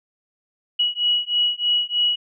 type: beating tone pair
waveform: sine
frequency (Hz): 2917 / 2920.2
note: F#7 / F#7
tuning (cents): -25 / -23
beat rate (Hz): 3.2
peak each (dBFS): -21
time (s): 0.79-2.16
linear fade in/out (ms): 10
effects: none